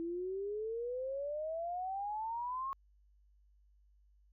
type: exponential sweep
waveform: sine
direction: up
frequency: 329.6 to 1100 Hz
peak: -36 dBFS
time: 0-2.73 s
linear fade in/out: 0 ms
effects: added 50 Hz sine -64 dBFS peak until 4.32 s